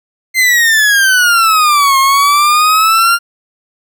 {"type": "exponential two-way sweep", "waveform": "40% pulse", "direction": "down then up", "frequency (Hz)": [2093, 1071, 1403], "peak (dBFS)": -6, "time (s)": [0.34, 3.19], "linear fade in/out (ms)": 50, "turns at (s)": 1.98, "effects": []}